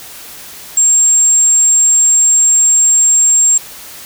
sine tone, 7460 Hz, A#8, in tune, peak -6 dBFS, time 0.77-3.58 s, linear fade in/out 5 ms, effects white hiss -32 dBFS RMS until 4.05 s

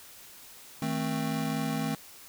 square chord, A diminished, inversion second, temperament just, 158.4 / 220 / 264 Hz, Eb3 / A3 / C4, +31 / 0 / +16 cents, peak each -34 dBFS, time 0.82-1.95 s, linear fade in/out 2 ms, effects white hiss -50 dBFS RMS until 2.28 s

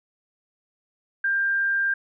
sine tone, 1592 Hz, G6, 26 cents sharp, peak -20 dBFS, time 1.24-1.94 s, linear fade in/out 5 ms, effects none

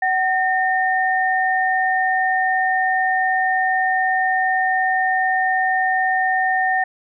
sine tone pair together, 752.9 / 1824 Hz, F#5 / A#6, +30 / -38 cents, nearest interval octave + minor third, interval 1532 cents, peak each -18 / -19 dBFS, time 0.02-6.84 s, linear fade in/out 5 ms, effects none

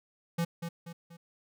square tone with echo, 169 Hz, E3, 43 cents sharp, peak -28 dBFS, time 0.38-0.45 s, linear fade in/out 10 ms, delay 240 ms, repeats 3, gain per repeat -7 dB, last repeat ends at 1.17 s, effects none

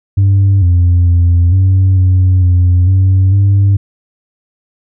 sine tone with pitch steps, 98.1 / 87.9 / 86.7 / 94.7 / 92.4 / 89.4 / 94.8 / 99.1 Hz, G2 / F2 / F2 / F#2 / F#2 / F2 / F#2 / G2, +2 / +12 / -12 / +41 / -2 / +41 / +43 / +19 cents, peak -3 dBFS, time 0.17-3.77 s, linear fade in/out 10 ms, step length 450 ms, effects tanh soft clip ceiling -4 dBFS

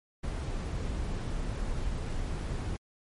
brown noise, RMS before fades -33 dBFS, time 0.23-2.77 s, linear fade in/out 10 ms, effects MP3 48 kbps

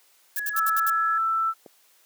violet noise bursts, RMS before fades -29 dBFS, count 6, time 0.36-0.899 s, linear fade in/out 2 ms, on 34 ms, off 67 ms
sine tone, 1681 Hz, G#6, 20 cents sharp, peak -28 dBFS, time 0.37-1.18 s, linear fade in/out 5 ms
sine tone with pitch glide, 1316 to 1327.5 Hz, E6 to E6, -3 to +12 cents, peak -21 dBFS, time 0.53-1.54 s, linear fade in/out 50 ms, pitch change +15 cents, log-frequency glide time 0.7-0.85 s
click, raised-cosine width 2 ms, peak -25 dBFS, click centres 1.662 s
effects white hiss -60 dBFS RMS until 2.05 s + high-pass 400 Hz 12 dB/octave

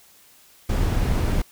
brown noise, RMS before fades -21 dBFS, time 0.69-1.42 s, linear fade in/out 5 ms, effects white hiss -53 dBFS RMS until 1.51 s

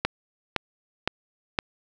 click train, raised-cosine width 0.3 ms, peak -6 dBFS, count 4, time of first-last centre 0.05-1.588 s, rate 1.95 Hz, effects none

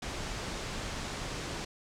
pink low-pass noise, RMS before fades -38 dBFS, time 0.02-1.65 s, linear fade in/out 5 ms, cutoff 7700 Hz, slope 24 dB/octave, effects none

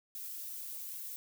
violet noise with flanger, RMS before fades -43 dBFS, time 0.15-1.16 s, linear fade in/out 0 ms, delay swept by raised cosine 1.8 to 4.6 ms, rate 1.2 Hz, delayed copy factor +0.6, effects none

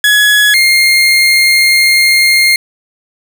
30% pulse tone pair in turn, 1686 / 2124 Hz, G#6 / C7, +26 / +25 cents, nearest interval major third, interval 399 cents, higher second, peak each -3 dBFS, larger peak neither, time 0.04-0.54 / 0.54-2.56 s, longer second, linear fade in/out 2 ms, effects none

